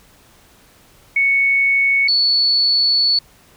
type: tone pair in turn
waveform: sine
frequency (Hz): 2217 / 4434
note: C#7 / C#8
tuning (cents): 0 / 0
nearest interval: octave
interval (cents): 1200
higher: second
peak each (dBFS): -12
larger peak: neither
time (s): 1.16-2.08 / 2.08-3.19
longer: second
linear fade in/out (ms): 5
effects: pink hiss -50 dBFS RMS until 3.56 s